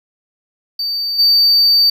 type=tone with level steps; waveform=triangle; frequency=4607 Hz; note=D8; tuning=34 cents flat; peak=-16 / -7 dBFS; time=0.79-1.9 s; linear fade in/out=5 ms; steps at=1.18 s; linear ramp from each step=20 ms; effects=none